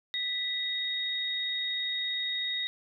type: tone pair together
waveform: sine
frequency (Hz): 1975.5 / 3743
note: B6 / A#7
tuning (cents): 0 / +6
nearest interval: major seventh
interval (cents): 1106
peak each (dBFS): -36 / -30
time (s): 0.14-2.67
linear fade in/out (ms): 0
effects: none